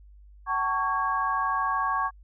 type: tone cluster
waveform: sine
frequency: 758 / 891 / 1117 / 1634 Hz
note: F#5 / A5 / C#6 / G#6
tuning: +42 / +22 / +13 / -29 cents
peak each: -33 / -32 / -25 / -33 dBFS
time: 0.46-2.11 s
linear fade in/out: 50 ms
effects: added 50 Hz sine -48 dBFS peak until 2.23 s